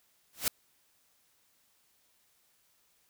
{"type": "noise with exponential growth", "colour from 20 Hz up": "white", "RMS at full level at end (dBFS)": -25, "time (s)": [0.33, 0.48], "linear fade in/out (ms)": 1, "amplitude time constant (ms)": 31, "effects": ["white hiss -70 dBFS RMS until 3.09 s"]}